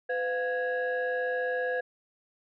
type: tone cluster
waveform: sine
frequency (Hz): 504 / 705 / 1658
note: B4 / F5 / G#6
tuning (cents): +35 / +16 / -3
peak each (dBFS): -28 / -35 / -31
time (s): 0.09-1.81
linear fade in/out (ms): 10
effects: tanh soft clip ceiling -22 dBFS

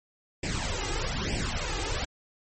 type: noise with flanger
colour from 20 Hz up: pink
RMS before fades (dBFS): -30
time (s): 0.43-2.05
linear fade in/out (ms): 5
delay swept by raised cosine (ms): 0.38 to 2.48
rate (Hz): 1.1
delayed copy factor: +0.8
effects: MP3 32 kbps

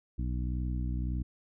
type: harmonic tone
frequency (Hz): 61.74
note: B1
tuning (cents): 0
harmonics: 1 / 2 / 3 / 4 / 5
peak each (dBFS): -31 / -37 / -41 / -43 / -45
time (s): 0.18-1.23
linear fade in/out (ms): 10
effects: none

